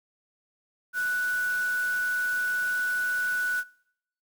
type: tone in noise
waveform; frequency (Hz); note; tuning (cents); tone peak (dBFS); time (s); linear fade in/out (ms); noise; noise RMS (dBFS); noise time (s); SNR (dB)
sine; 1480; F#6; 0; -25; 0.93-3.64; 50; white; -42; 0.93-3.64; +14
effects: noise-tail reverb RT60 0.7 s tail -22 dB re dry